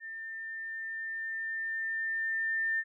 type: tone with level ramp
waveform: sine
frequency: 1798 Hz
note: A6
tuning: 37 cents sharp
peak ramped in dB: -39 to -27 dBFS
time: 0-2.84 s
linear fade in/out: 50 ms
effects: none